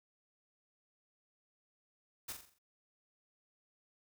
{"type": "noise with echo", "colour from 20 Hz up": "white", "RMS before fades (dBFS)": -42, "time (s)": [2.28, 2.33], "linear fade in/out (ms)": 10, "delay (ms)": 43, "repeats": 6, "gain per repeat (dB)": -6, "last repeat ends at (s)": 2.588, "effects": []}